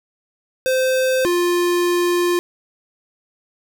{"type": "tone pair in turn", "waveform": "square", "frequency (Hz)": [518, 351.1], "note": ["C5", "F4"], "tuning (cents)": [-17, 9], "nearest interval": "perfect fifth", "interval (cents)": 674, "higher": "first", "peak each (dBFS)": -16, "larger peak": "neither", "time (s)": [[0.66, 1.25], [1.25, 2.39]], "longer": "second", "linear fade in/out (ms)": 0, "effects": []}